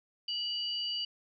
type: tone pair together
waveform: sine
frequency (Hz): 2931 / 4653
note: F#7 / D8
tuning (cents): -17 / -17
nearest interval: minor sixth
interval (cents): 800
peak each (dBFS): -34 / -36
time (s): 0.28-1.05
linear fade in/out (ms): 5
effects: none